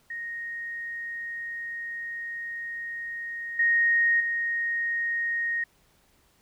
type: tone with level steps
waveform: sine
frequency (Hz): 1864.7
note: A#6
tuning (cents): 0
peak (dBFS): -32 / -19 / -25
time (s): 0.1-5.64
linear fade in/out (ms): 5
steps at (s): 3.59 / 4.2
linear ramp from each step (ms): 5
effects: pink hiss -64 dBFS RMS until 6.41 s